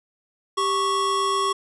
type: tone pair together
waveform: square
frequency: 392 / 1108.1 Hz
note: G4 / C#6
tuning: 0 / -1 cents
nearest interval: octave + tritone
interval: 1799 cents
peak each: -27 / -22 dBFS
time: 0.57-1.53 s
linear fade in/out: 10 ms
effects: resampled to 24000 Hz